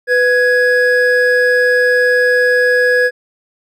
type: tone pair together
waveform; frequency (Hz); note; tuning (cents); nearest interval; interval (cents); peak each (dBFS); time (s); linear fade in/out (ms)
triangle; 496.4 / 1669.7; B4 / G#6; +9 / +9; octave + major sixth; 2100; -10; 0.07-3.11; 50
effects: none